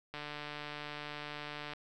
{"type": "click train", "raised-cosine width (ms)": 0.3, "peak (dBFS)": -26, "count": 237, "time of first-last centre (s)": [0.14, 1.735], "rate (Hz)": 148, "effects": []}